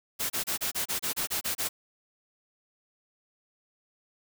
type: noise bursts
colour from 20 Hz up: white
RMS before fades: -30 dBFS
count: 11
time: 0.19-1.69 s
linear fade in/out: 20 ms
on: 110 ms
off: 29 ms
effects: none